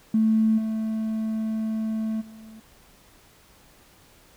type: tone with level steps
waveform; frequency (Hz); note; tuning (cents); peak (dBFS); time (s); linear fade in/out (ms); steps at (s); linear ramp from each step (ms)
triangle; 220; A3; 0; -13 / -22 / -40; 0.14-2.6; 5; 0.57 / 2.2; 20
effects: tanh soft clip ceiling -15 dBFS + pink hiss -55 dBFS RMS until 4.36 s